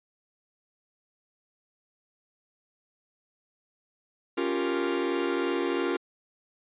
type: chord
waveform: 45% pulse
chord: G half-diminished seventh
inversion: second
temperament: equal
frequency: 277.2 / 349.2 / 392 / 466.2 Hz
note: Db4 / F4 / G4 / Bb4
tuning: 0 / 0 / 0 / 0 cents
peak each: -32 / -29 / -33 / -33 dBFS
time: 4.37-5.97 s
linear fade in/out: 10 ms
effects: resampled to 8000 Hz